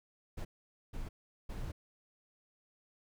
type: noise bursts at uneven times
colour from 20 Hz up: brown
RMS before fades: -40 dBFS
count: 3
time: 0.37-0.45 / 0.93-1.09 / 1.49-1.72 s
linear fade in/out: 10 ms
effects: none